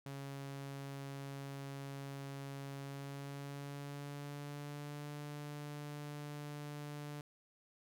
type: tone with pitch glide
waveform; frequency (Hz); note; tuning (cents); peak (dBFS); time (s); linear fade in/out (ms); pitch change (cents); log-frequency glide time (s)
sawtooth; 138.59 to 146.83; C#3 to D3; 0 to 0; -40; 0.06-7.21; 2; +100; 2.77-5.12
effects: none